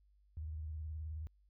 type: tone with vibrato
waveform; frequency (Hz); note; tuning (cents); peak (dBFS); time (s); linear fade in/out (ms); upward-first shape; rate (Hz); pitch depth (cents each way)
sine; 77.78; D#2; 0; -40; 0.37-1.27; 0; square; 19; 77
effects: added 50 Hz sine -66 dBFS peak until 1.49 s

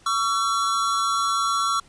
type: tone pair together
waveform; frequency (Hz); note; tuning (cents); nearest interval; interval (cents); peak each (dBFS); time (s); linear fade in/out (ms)
square; 1129 / 1348.4; C#6 / E6; +31 / +39; minor third; 308; -24; 0.06-1.8; 5
effects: pink hiss -54 dBFS RMS until 1.88 s + resampled to 22050 Hz

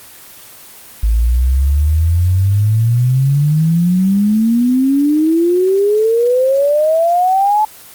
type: exponential sweep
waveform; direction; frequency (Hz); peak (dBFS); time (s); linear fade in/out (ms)
sine; up; 53.2 to 867; -9; 1.03-7.65; 5
effects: white hiss -37 dBFS RMS until 7.94 s + Opus 24 kbps

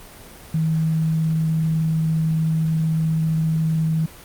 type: tone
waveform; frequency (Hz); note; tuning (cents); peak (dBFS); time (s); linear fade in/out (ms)
sine; 159.7; D#3; +45; -17; 0.54-4.06; 5
effects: pink hiss -42 dBFS RMS until 4.24 s + Opus 24 kbps

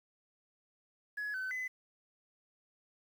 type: tone with pitch steps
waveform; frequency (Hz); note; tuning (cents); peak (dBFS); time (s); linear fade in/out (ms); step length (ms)
sine; 1686 / 1521 / 2019; G#6 / F#6 / B6; +26 / +47 / +38; -34; 1.17-1.68; 10; 170
effects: tanh soft clip ceiling -32 dBFS + 10-bit

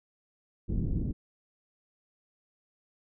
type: low-pass noise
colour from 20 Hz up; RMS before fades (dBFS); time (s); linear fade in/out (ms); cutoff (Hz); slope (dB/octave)
pink; -30; 0.68-1.13; 20; 290; 24
effects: none

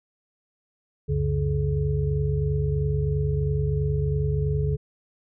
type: tone cluster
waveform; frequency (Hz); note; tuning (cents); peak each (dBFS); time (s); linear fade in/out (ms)
sine; 70.1 / 93.1 / 142.4 / 425.7; C#2 / F#2 / C#3 / G#4; +20 / +11 / +47 / +43; -27 / -29 / -24 / -30; 1.08-4.77; 20
effects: none

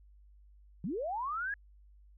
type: linear sweep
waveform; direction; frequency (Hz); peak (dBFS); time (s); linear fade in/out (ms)
sine; up; 147.1 to 1700; -33; 0.84-1.54; 2
effects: added 50 Hz sine -56 dBFS peak until 2.17 s

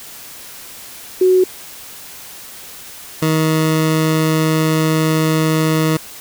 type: tone pair in turn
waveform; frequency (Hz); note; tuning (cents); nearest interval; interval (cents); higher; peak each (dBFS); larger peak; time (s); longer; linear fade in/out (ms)
sine / 20% pulse; 370 / 158.01; F#4 / D#3; 0 / +27; octave + minor third; 1473; first; -8; neither; 1.21-1.44 / 3.22-5.97; second; 5
effects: white hiss -35 dBFS RMS until 6.2 s

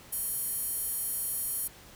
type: tone with high-pass filter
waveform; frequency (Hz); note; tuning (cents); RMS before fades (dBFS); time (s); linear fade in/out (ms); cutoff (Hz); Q
square; 622; D#5; -1; -33; 0.12-1.68; 10; 11000; 4.2
effects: pink hiss -52 dBFS RMS until 1.95 s

